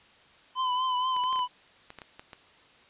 square tone with vibrato, 1014 Hz, B5, 45 cents sharp, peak -26 dBFS, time 0.55-1.48 s, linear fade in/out 50 ms, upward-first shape triangle, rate 4.2 Hz, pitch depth 49 cents each way
clicks, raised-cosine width 0.3 ms, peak -27 dBFS, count 10, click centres 1.165 / 1.238 / 1.328 / 1.359 / 1.392 / 1.904 / 1.987 / 2.018 / 2.195 / 2.332 s
effects white hiss -57 dBFS RMS until 2.89 s + resampled to 8000 Hz

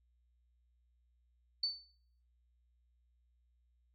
sine tone with exponential decay, 4516 Hz, C#8, 31 cents sharp, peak -29 dBFS, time 1.63-1.92 s, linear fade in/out 5 ms, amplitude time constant 61 ms, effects noise-tail reverb RT60 0.6 s tail -22 dB re dry + added 60 Hz sine -70 dBFS peak until 3.94 s

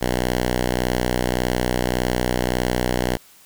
5% pulse tone, 61.74 Hz, B1, in tune, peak -8 dBFS, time 0.01-3.17 s, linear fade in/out 5 ms, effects white hiss -50 dBFS RMS until 3.45 s

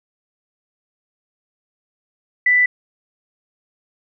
sine tone, 1984 Hz, B6, 7 cents sharp, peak -11 dBFS, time 2.46-2.66 s, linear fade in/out 5 ms, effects none

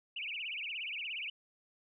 sine tone with vibrato, 2600 Hz, E7, 24 cents flat, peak -37 dBFS, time 0.16-1.3 s, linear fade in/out 5 ms, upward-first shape triangle, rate 17 Hz, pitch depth 290 cents each way, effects none

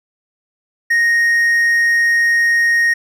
triangle tone, 1864.7 Hz, A#6, in tune, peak -9 dBFS, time 0.9-2.94 s, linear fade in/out 10 ms, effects none

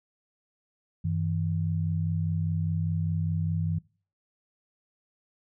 sine tone pair together, 96.1 / 161.06 Hz, G2 / E3, -34 / -40 cents, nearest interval major sixth, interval 894 cents, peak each -28 dBFS, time 1.04-3.79 s, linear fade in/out 10 ms, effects noise-tail reverb RT60 0.4 s tail -22 dB re dry

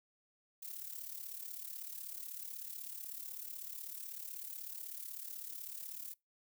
violet noise with amplitude modulation, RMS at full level -43 dBFS, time 0.62-6.14 s, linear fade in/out 10 ms, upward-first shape sine, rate 36.1 Hz, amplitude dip 70%, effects noise-tail reverb RT60 0.2 s tail -23 dB re dry

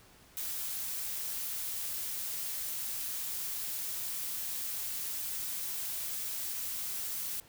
blue noise, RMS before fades -37 dBFS, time 0.37-7.4 s, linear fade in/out 0 ms, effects pink hiss -59 dBFS RMS until 7.48 s

